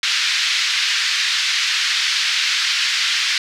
white band-pass noise, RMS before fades -19 dBFS, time 0.03-3.38 s, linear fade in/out 2 ms, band 1600 to 4900 Hz, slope 24 dB/octave, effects none

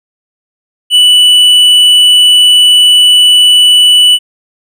triangle tone with tanh clipping, 2967 Hz, F#7, 4 cents sharp, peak -3 dBFS, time 0.9-4.19 s, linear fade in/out 50 ms, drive 10 dB, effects none

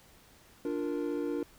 triangle chord, Bb major, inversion first, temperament equal, 293.7 / 349.2 / 466.2 Hz, D4 / F4 / Bb4, 0 / 0 / 0 cents, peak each -32 / -34 / -34 dBFS, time 0.65-1.43 s, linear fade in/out 2 ms, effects pink hiss -59 dBFS RMS until 1.58 s

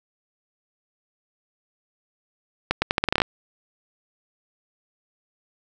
accelerating click train, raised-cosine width 0.3 ms, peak -3 dBFS, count 11, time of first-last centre 2.71-3.219 s, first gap 110 ms, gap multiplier 0.81, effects none

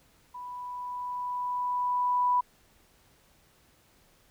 sine tone with level ramp, 987.8 Hz, B5, in tune, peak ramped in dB -38 to -21 dBFS, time 0.34-2.41 s, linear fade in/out 10 ms, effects pink hiss -63 dBFS RMS until 4.3 s

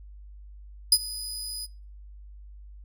25% pulse tone with ADSR envelope, 4978 Hz, D#8, in tune, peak -8 dBFS, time 0.92-1.67 s, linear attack 4 ms, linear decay 53 ms, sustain -20 dB, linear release 28 ms, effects noise-tail reverb RT60 0.4 s tail -26 dB re dry + added 50 Hz sine -43 dBFS peak until 2.84 s

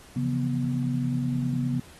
sine tone cluster, 135 / 164.2 / 174.2 / 244.5 Hz, C#3 / E3 / F3 / B3, -45 / -6 / -4 / -17 cents, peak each -27 / -36 / -36 / -27 dBFS, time 0.16-1.8 s, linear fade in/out 5 ms, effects pink hiss -51 dBFS RMS until 1.99 s + AAC 32 kbps

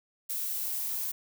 violet noise with high-pass filter sweep, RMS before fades -33 dBFS, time 0.29-1.12 s, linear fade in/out 10 ms, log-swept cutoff 500 to 990 Hz, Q 4.5, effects none

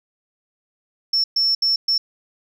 sine tone bursts at uneven times, 5400 Hz, E8, 41 cents sharp, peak -14 dBFS, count 4, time 1.13-1.24 / 1.36-1.55 / 1.62-1.76 / 1.88-1.98 s, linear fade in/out 5 ms, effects tanh soft clip ceiling -12 dBFS

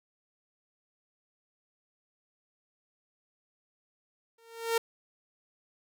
sawtooth tone with exponential growth, 458.6 Hz, A#4, 28 cents flat, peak -19 dBFS, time 4.38-4.78 s, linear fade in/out 5 ms, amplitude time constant 86 ms, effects none

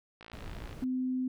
click train, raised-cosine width 0.3 ms, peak -32 dBFS, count 30, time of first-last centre 0.21-0.729 s, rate 55.9 Hz
brown noise, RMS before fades -43 dBFS, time 0.33-0.84 s, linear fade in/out 0 ms
sine tone, 256.1 Hz, C4, 37 cents flat, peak -29 dBFS, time 0.82-1.28 s, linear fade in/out 5 ms
effects none

